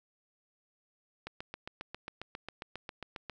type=click train; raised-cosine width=0.3 ms; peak=-24 dBFS; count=16; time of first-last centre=1.27-3.297 s; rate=7.4 Hz; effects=none